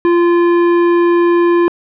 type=tone with hard clipping; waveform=sine; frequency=345.2 Hz; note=F4; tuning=20 cents flat; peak=-10 dBFS; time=0.05-1.68 s; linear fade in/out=0 ms; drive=15 dB; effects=low-pass 2000 Hz 12 dB/octave